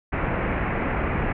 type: low-pass noise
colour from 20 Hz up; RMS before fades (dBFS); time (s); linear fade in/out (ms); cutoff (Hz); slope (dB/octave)
pink; -25; 0.12-1.33; 10; 2400; 48
effects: none